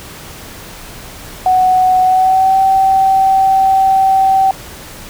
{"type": "tone with pitch glide", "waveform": "sine", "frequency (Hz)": [742, 770.4], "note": ["F#5", "G5"], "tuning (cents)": [5, -30], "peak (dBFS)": -7, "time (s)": [1.46, 4.51], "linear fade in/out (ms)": 2, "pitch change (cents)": 65, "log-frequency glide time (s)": [2.04, 2.59], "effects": ["pink hiss -32 dBFS RMS until 5.09 s"]}